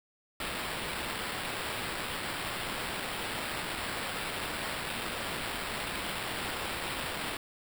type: noise with sample-and-hold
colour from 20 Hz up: white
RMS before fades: -36 dBFS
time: 0.4-7.37 s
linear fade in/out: 2 ms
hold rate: 6300 Hz
effects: none

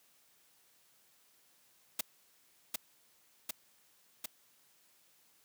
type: noise with echo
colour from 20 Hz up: white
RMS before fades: -33 dBFS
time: 1.99-2.01 s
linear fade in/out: 5 ms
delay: 750 ms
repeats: 3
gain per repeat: -2 dB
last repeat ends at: 4.26 s
effects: white hiss -68 dBFS RMS until 5.44 s + high-pass 100 Hz 12 dB/octave

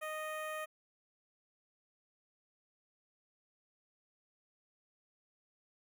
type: tone with notch filter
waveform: 15% pulse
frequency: 620 Hz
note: D#5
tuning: 6 cents flat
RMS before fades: -41 dBFS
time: 0.01-0.66 s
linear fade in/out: 20 ms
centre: 5200 Hz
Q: 0.81
effects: none

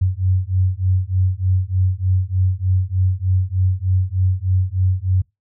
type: beating tone pair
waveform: sine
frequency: 91.5 / 94.8 Hz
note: F#2 / F#2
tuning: -19 / +43 cents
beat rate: 3.3 Hz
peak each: -18 dBFS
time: 0.01-5.22 s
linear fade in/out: 10 ms
effects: noise-tail reverb RT60 0.2 s tail -25 dB re dry

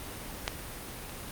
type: clicks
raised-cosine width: 0.2 ms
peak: -10 / -24 dBFS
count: 2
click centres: 0.479 / 1.095 s
effects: pink hiss -41 dBFS RMS until 1.31 s + Opus 32 kbps

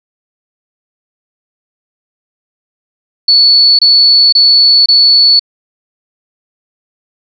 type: tone bursts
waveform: sine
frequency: 4435 Hz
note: C#8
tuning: in tune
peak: -3 dBFS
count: 4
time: 3.28-5.395 s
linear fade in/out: 5 ms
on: 510 ms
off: 25 ms
effects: none

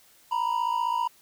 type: tone pair together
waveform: triangle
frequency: 932.4 / 987.8 Hz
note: A#5 / B5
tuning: 0 / 0 cents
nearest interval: minor second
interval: 100 cents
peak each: -25 dBFS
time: 0.31-1.08 s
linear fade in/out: 10 ms
effects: white hiss -58 dBFS RMS until 1.21 s

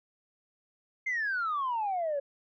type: exponential sweep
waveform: sine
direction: down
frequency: 2124 to 548 Hz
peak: -27 dBFS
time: 1.06-2.2 s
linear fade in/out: 10 ms
effects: tanh soft clip ceiling -25 dBFS

